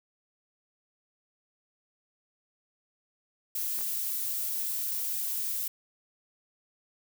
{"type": "noise", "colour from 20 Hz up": "violet", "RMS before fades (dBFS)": -32, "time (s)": [3.55, 5.68], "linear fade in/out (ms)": 5}
{"type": "clicks", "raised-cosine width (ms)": 0.5, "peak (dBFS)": -31, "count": 2, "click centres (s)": [3.789, 3.81]}
{"effects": []}